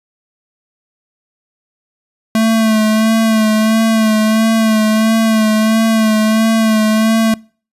square tone with vibrato, 220 Hz, A3, in tune, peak -10 dBFS, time 2.35-7.34 s, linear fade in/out 2 ms, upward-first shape sine, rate 1.5 Hz, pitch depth 33 cents each way, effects noise-tail reverb RT60 0.4 s tail -25 dB re dry + resampled to 32000 Hz

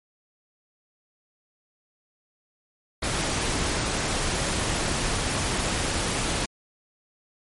pink noise, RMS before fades -26 dBFS, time 3.02-6.46 s, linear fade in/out 10 ms, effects MP3 48 kbps

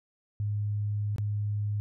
sine tone with dropouts, 103.83 Hz, G#2, in tune, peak -27 dBFS, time 0.4-1.8 s, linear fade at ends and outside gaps 0 ms, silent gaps 1.161-1.183 s, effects none

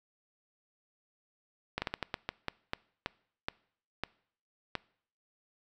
slowing click train, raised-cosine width 0.3 ms, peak -16 dBFS, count 13, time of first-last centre 1.78-4.753 s, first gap 40 ms, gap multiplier 1.3, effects noise-tail reverb RT60 0.6 s tail -23 dB re dry

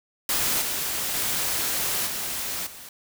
white noise with level steps, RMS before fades -24 / -28 / -26 / -30 / -42 dBFS, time 0.29-2.89 s, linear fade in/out 2 ms, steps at 0.61 / 1.14 / 2.06 / 2.66 s, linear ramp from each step 10 ms, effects none

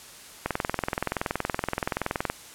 click train, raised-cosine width 0.5 ms, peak -10 dBFS, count 40, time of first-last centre 0.46-2.3 s, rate 21.2 Hz, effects white hiss -46 dBFS RMS until 2.54 s + low-pass 11000 Hz 12 dB/octave

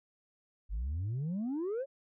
sine exponential sweep, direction up, 46.25 to 569 Hz, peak -30 dBFS, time 0.69-1.86 s, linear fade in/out 50 ms, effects tanh soft clip ceiling -31 dBFS

